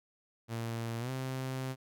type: tone with pitch glide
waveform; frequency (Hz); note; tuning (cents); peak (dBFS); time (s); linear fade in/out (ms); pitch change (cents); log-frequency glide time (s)
sawtooth; 115.3 to 130.92; A#2 to C3; -19 to +1; -31; 0.48-1.76; 50; +220; 0.99-1.1
effects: none